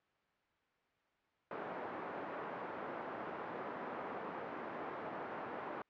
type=band-pass noise; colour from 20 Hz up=white; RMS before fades=-44 dBFS; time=1.51-5.82 s; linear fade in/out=2 ms; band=240 to 1100 Hz; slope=12 dB/octave; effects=white hiss -75 dBFS RMS until 5.89 s + low-pass 2000 Hz 12 dB/octave